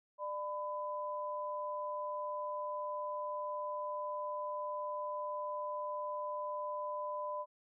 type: tone pair together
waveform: sine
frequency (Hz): 596.4 / 1003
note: D5 / B5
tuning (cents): +27 / +26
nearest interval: major sixth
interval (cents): 899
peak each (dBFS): -40 / -39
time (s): 0.18-7.46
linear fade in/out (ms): 50
effects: none